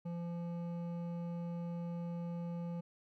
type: tone with hard clipping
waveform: triangle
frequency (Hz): 171.5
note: F3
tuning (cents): -31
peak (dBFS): -40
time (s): 0.05-2.81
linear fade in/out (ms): 10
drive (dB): 14
effects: none